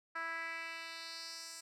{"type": "tone with band-pass filter sweep", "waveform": "10% pulse", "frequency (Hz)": 329.6, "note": "E4", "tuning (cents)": 0, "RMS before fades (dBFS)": -44, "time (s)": [0.15, 1.61], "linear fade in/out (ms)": 10, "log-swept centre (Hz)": [1500, 7200], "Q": 2.4, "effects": []}